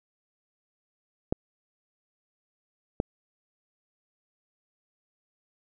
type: clicks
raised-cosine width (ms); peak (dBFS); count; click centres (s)
2; -11; 2; 1.325 / 3.001
effects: none